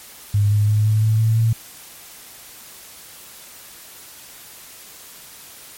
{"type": "tone with pitch steps", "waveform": "sine", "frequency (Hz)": [102.6, 104.33, 106.1, 107.89, 109.71, 111.56, 113.45], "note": ["G#2", "G#2", "G#2", "A2", "A2", "A2", "A#2"], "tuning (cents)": [-21, 8, 38, -34, -5, 24, -47], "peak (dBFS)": -13, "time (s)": [0.34, 1.53], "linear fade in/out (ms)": 5, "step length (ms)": 170, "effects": ["white hiss -41 dBFS RMS until 5.77 s", "MP3 64 kbps"]}